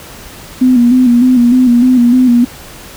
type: tone with vibrato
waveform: sine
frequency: 246.9 Hz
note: B3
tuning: in tune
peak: -4 dBFS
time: 0.61-2.45 s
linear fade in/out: 10 ms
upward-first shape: square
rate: 3.3 Hz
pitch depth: 53 cents each way
effects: pink hiss -32 dBFS RMS until 2.96 s